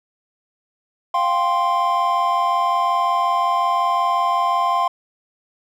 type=chord; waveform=triangle; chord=F suspended second; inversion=none; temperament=equal; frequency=698.5 / 784 / 1046.5 Hz; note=F5 / G5 / C6; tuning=0 / 0 / 0 cents; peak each=-20 / -22 / -16 dBFS; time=1.14-4.88 s; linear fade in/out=5 ms; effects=none